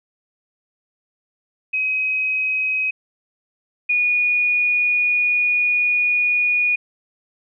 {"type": "tone pair in turn", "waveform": "sine", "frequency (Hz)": [2532, 2454], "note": ["D#7", "D#7"], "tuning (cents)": [30, -25], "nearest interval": "minor second", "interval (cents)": 55, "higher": "first", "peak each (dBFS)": [-18, -15], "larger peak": "second", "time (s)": [[1.73, 2.91], [3.89, 6.76]], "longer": "second", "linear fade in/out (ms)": 10, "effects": []}